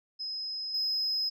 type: tone with level steps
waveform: sine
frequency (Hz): 5090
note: D#8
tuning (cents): +39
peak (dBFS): -33 / -26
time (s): 0.19-1.3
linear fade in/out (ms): 20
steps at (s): 0.74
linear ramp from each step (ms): 5
effects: tanh soft clip ceiling -24 dBFS